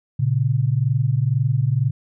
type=tone pair together; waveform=sine; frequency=116.6 / 138.66 Hz; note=A#2 / C#3; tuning=+1 / +1 cents; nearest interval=minor third; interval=300 cents; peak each=-19 dBFS; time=0.19-1.91 s; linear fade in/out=10 ms; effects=none